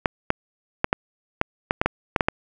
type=clicks; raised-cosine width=0.5 ms; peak=-3 dBFS; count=11; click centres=0.058 / 0.304 / 0.844 / 0.929 / 1.414 / 1.709 / 1.815 / 1.86 / 2.162 / 2.208 / 2.285 s; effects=none